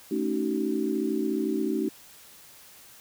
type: chord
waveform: sine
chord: D# half-diminished seventh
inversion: second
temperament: equal with one note detuned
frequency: 220 / 277.2 / 311.1 / 379.5 Hz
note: A3 / C#4 / D#4 / F#4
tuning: 0 / 0 / 0 / +44 cents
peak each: -31 / -31 / -29 / -30 dBFS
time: 0.11-1.89 s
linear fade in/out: 5 ms
effects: white hiss -51 dBFS RMS until 3 s